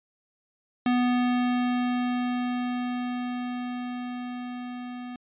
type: tone with level ramp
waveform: square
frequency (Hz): 246.9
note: B3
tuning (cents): 0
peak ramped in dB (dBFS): -21 to -36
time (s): 0.86-5.16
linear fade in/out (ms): 2
effects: resampled to 8000 Hz